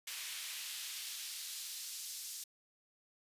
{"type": "noise with high-pass filter sweep", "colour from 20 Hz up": "pink", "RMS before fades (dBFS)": -44, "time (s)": [0.07, 2.44], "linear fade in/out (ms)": 5, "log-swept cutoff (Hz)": [2400, 5500], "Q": 1.1, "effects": ["resampled to 32000 Hz"]}